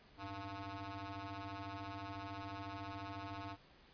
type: ring-modulated tone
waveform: 15% pulse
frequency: 196 Hz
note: G3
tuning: in tune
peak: -35 dBFS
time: 0.17-3.57 s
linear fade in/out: 50 ms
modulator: 497 Hz
effects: pink hiss -64 dBFS RMS until 3.93 s + resampled to 11025 Hz